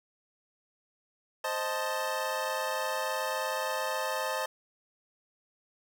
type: chord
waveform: 25% pulse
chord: A diminished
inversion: first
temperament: equal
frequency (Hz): 523.3 / 622.3 / 880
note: C5 / Eb5 / A5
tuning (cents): 0 / 0 / 0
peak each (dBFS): -31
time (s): 1.44-4.46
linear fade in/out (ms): 5
effects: none